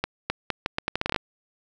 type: accelerating click train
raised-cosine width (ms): 0.3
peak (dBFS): -8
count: 13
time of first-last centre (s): 0.04-1.162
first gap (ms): 260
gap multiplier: 0.78
effects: none